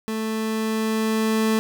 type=tone with level ramp; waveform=30% pulse; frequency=220 Hz; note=A3; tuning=in tune; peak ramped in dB=-22 to -15 dBFS; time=0.08-1.59 s; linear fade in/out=0 ms; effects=none